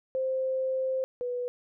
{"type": "tone pair in turn", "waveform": "sine", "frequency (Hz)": [523.3, 491.8], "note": ["C5", "B4"], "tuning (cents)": [0, -7], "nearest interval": "minor second", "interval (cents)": 107, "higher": "first", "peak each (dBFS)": [-26, -29], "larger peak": "first", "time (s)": [[0.15, 1.04], [1.21, 1.48]], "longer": "first", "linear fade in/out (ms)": 0, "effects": []}